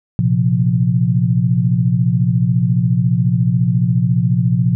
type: chord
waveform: sine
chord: Bb suspended second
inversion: none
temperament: equal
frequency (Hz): 116.54 / 130.81 / 174.61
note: Bb2 / C3 / F3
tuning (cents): 0 / 0 / 0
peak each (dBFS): -16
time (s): 0.19-4.75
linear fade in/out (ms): 0
effects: none